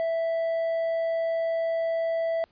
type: tone with hard clipping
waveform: sine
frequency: 659.3 Hz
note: E5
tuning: in tune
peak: -25 dBFS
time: 0-2.44 s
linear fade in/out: 0 ms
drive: 3 dB
effects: pink hiss -65 dBFS RMS until 2.51 s + resampled to 11025 Hz